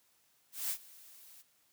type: noise with ADSR envelope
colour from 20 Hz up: blue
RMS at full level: -34 dBFS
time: 0.52-1.43 s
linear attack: 180 ms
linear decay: 75 ms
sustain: -22 dB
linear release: 25 ms
effects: white hiss -71 dBFS RMS until 1.72 s + high-pass 60 Hz 12 dB/octave